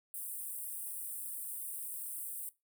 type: high-pass noise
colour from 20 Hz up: pink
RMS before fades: -42 dBFS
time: 0.14-2.49 s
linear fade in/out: 0 ms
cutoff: 8400 Hz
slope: 96 dB/octave
effects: noise-tail reverb RT60 0.2 s tail -18 dB re dry